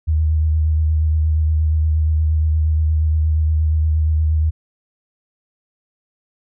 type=tone with vibrato; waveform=sine; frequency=78 Hz; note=D#2; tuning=5 cents sharp; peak=-13 dBFS; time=0.07-4.51 s; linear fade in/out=20 ms; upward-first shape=triangle; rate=8.5 Hz; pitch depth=32 cents each way; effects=none